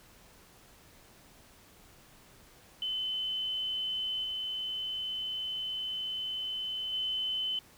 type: tone with level steps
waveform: sine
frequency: 3040 Hz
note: F#7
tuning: 46 cents sharp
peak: -31 / -33 / -30 dBFS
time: 2.82-7.59 s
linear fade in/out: 2 ms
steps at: 4.23 / 6.92 s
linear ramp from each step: 20 ms
effects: pink hiss -58 dBFS RMS until 7.77 s